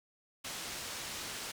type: low-pass noise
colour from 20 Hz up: white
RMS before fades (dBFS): -42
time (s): 0.44-1.52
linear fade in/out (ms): 10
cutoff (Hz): 7100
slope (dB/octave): 12
effects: none